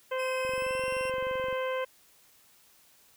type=harmonic tone; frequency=518 Hz; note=C5; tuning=17 cents flat; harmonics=1 / 2 / 3 / 4 / 5 / 6; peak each=-30 / -36 / -40 / -42 / -44 / -46 dBFS; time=0.11-1.85 s; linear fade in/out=10 ms
type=tone with pitch glide; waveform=40% pulse; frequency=2556 to 2724 Hz; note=D#7 to F7; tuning=+46 to -44 cents; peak=-37 dBFS; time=0.18-1.11 s; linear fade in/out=20 ms; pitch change=+110 cents; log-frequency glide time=0.5-0.85 s
type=click train; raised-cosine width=3 ms; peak=-34 dBFS; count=26; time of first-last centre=0.45-1.528 s; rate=23.2 Hz
effects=white hiss -61 dBFS RMS until 3.16 s